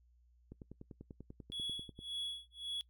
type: click train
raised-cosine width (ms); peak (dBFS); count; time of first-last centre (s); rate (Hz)
3; -36; 16; 0.52-1.991; 10.2
type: tone with tremolo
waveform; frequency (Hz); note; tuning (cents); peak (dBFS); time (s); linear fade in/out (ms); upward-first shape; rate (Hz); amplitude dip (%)
triangle; 3368; G#7; +24; -35; 1.52-2.81; 0; sine; 1.8; 100
effects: noise-tail reverb RT60 0.1 s tail -22 dB re dry + added 60 Hz sine -65 dBFS peak until 2.89 s